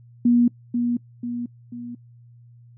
sine tone with echo, 240 Hz, B3, 49 cents flat, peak -13 dBFS, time 0.25-0.48 s, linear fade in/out 5 ms, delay 490 ms, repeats 3, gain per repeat -6 dB, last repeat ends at 1.95 s, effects noise-tail reverb RT60 0.1 s tail -22 dB re dry + added 119 Hz sine -46 dBFS peak until 2.77 s

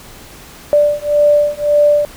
sine beating tone pair, 587.3 / 589.1 Hz, D5 / D5, 0 / +5 cents, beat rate 1.8 Hz, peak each -12 dBFS, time 0.73-2.05 s, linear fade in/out 0 ms, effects pink hiss -37 dBFS RMS until 2.16 s

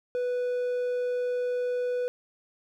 triangle tone, 493.9 Hz, B4, in tune, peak -24 dBFS, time 0.15-2.08 s, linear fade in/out 0 ms, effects none

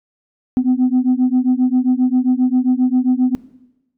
sine beating tone pair, 250 / 257.5 Hz, B3 / C4, +21 / -28 cents, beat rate 7.5 Hz, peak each -14 dBFS, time 0.57-3.35 s, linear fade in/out 0 ms, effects noise-tail reverb RT60 1.0 s tail -19 dB re dry + tanh soft clip ceiling -8 dBFS

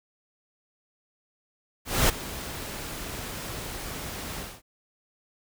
pink noise with ADSR envelope, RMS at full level -20 dBFS, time 1.85-4.62 s, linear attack 240 ms, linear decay 13 ms, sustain -16 dB, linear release 220 ms, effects none

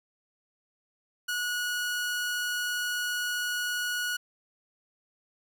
sawtooth tone, 1459 Hz, F#6, 25 cents flat, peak -25 dBFS, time 1.28-4.17 s, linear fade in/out 10 ms, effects none

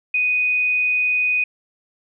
sine tone, 2489 Hz, D#7, in tune, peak -16 dBFS, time 0.14-1.44 s, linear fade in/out 5 ms, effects none

